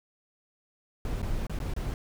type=noise with dropouts; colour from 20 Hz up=brown; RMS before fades=-31 dBFS; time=1.05-1.94 s; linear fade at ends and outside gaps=1 ms; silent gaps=1.219-1.228 / 1.468-1.496 / 1.589-1.601 / 1.737-1.764 s; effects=none